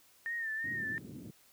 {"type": "tone with vibrato", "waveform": "sine", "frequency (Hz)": 1812, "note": "A#6", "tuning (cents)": -50, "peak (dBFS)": -34, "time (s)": [0.26, 0.98], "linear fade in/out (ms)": 0, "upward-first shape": "sine", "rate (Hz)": 2.8, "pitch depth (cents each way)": 60}
{"type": "band-pass noise", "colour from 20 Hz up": "white", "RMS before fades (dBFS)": -47, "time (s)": [0.64, 1.31], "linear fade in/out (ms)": 5, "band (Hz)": [100, 300], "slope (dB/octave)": 24}
{"effects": ["white hiss -64 dBFS RMS until 1.52 s"]}